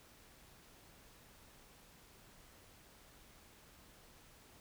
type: silence
effects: pink hiss -62 dBFS RMS until 4.6 s